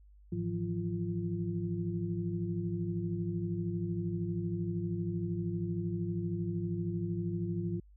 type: tone cluster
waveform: sine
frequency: 106 / 162.2 / 175 / 344.6 Hz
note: G#2 / E3 / F3 / F4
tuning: +36 / -28 / +4 / -23 cents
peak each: -37 / -40 / -35 / -39 dBFS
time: 0.32-7.8 s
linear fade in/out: 5 ms
effects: added 50 Hz sine -55 dBFS peak until 7.96 s